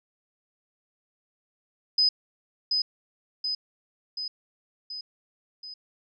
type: tone with echo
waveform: sine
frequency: 5020 Hz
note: D#8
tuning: 15 cents sharp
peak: -18 dBFS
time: 1.98-2.09 s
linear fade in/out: 5 ms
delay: 730 ms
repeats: 5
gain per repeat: -4 dB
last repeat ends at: 5.74 s
effects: none